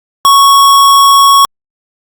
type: tone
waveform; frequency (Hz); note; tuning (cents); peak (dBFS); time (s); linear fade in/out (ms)
square; 1108.7; C#6; 0; -3; 0.25-1.45; 0
effects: Opus 48 kbps